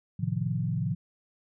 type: chord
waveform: sine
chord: F dominant seventh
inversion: first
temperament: equal with one note detuned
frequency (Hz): 110 / 130.81 / 152.98 / 174.61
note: A2 / C3 / Eb3 / F3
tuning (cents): 0 / 0 / -29 / 0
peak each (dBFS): -32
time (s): 0.19-0.95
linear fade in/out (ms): 10
effects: none